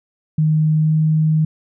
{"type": "tone with pitch glide", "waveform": "sine", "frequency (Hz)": [155.3, 156.38], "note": ["D#3", "D#3"], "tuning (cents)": [-3, 9], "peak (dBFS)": -12, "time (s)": [0.38, 1.45], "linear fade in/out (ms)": 5, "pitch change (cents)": 12, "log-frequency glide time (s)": [0.78, 0.94], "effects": []}